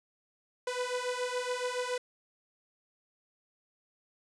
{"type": "beating tone pair", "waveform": "sawtooth", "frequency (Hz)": [493.9, 501], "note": ["B4", "B4"], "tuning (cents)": [0, 25], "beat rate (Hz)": 7.1, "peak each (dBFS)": [-31, -31], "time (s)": [0.67, 1.98], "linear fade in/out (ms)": 5, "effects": ["resampled to 22050 Hz"]}